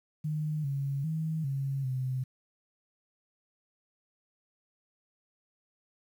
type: tone with pitch steps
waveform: sine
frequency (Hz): 153 / 138.8 / 159 / 137 / 129.6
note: D#3 / C#3 / D#3 / C#3 / C3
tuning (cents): -29 / +3 / +38 / -20 / -16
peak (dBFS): -29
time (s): 0.24-2.24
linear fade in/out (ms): 10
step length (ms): 400
effects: 10-bit